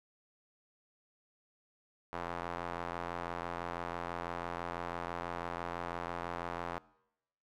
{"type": "tone with band-pass filter", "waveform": "square", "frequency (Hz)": 43.02, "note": "F1", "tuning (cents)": -25, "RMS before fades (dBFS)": -40, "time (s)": [2.13, 6.78], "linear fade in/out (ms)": 0, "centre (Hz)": 1000, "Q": 1.3, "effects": ["noise-tail reverb RT60 0.9 s tail -23 dB re dry"]}